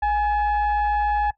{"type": "tone with frequency modulation", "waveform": "sine", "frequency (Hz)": 830.6, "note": "G#5", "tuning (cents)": 0, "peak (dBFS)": -17, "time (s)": [0.02, 1.31], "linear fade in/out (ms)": 10, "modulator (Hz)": 887, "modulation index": 0.61, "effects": ["noise-tail reverb RT60 0.1 s tail -18 dB re dry", "tanh soft clip ceiling -15 dBFS"]}